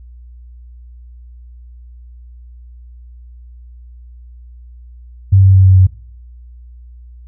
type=tone with pitch steps; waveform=sine; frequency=96.6 / 95.77 / 94.94 / 94.12 / 93.31 Hz; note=G2 / G2 / F#2 / F#2 / F#2; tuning=-25 / -40 / +45 / +30 / +15 cents; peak=-4 dBFS; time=5.32-5.87 s; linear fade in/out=10 ms; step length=110 ms; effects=noise-tail reverb RT60 0.5 s tail -19 dB re dry + added 60 Hz sine -34 dBFS peak until 7.27 s